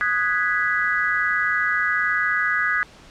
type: chord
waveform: sine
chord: G# minor seventh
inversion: second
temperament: equal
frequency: 1244.5 / 1480 / 1661.2 / 1975.5 Hz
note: D#6 / F#6 / G#6 / B6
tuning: 0 / 0 / 0 / 0 cents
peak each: -26 / -25 / -22 / -25 dBFS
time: 0.01-2.83 s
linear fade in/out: 0 ms
effects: pink hiss -47 dBFS RMS until 3.1 s + low-pass 6000 Hz 12 dB/octave